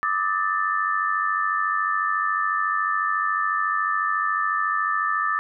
sine tone cluster, 1182 / 1276 / 1771 Hz, D6 / D#6 / A6, +11 / +43 / +11 cents, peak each -25 dBFS, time 0.03-5.39 s, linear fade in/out 0 ms, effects none

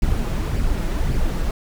brown noise with flanger, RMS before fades -20 dBFS, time 0.02-1.51 s, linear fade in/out 2 ms, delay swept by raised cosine 0.39 to 6.09 ms, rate 1.8 Hz, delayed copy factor +0.55, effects none

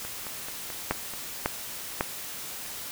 two click trains, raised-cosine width 0.5 ms, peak -9 / -23 dBFS, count 3 / 6, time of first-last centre 0.91-2.009 / 0.05-1.137 s, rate 1.82 / 4.6 Hz, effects white hiss -38 dBFS RMS until 2.91 s

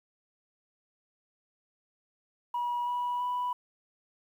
sine tone with pitch steps, 966 / 976.1 / 986.3 Hz, B5 / B5 / B5, -39 / -21 / -3 cents, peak -27 dBFS, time 2.54-3.53 s, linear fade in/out 5 ms, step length 330 ms, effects tanh soft clip ceiling -26 dBFS + 10-bit

